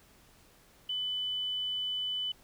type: tone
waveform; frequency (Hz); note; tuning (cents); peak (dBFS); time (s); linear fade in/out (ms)
sine; 3000; F#7; +23; -31; 0.89-2.32; 5
effects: pink hiss -61 dBFS RMS until 2.43 s